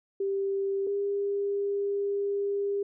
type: tone pair in turn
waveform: sine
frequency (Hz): 392.8 / 401.7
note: G4 / G4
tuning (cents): +4 / +42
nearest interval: unison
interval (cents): 38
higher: second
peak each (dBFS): -26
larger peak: neither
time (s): 0.2-0.87 / 0.87-2.83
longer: second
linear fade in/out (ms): 5
effects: none